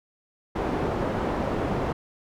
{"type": "low-pass noise", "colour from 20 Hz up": "white", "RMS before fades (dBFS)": -27, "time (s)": [0.55, 1.93], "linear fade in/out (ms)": 10, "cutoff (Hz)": 650, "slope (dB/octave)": 12, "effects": []}